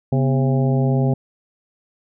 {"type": "harmonic tone with a mistuned harmonic", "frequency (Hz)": 134.4, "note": "C3", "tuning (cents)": 47, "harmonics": [1, 2, 3, 4, 5, 6], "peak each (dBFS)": [-16, -22, -26, -28, -30, -32], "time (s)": [0.12, 1.14], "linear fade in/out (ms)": 5, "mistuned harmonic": 2, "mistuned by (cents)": -120, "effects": []}